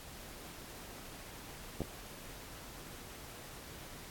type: clicks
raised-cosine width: 2 ms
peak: -23 dBFS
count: 2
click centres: 1.806 / 1.818 s
effects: pink hiss -50 dBFS RMS until 4.1 s + AAC 64 kbps